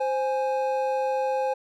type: tone pair together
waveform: triangle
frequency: 523.3 / 830.7 Hz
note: C5 / G#5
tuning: 0 / 0 cents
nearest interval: minor sixth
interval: 800 cents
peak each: -23 / -25 dBFS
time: 0-1.54 s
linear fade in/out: 10 ms
effects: none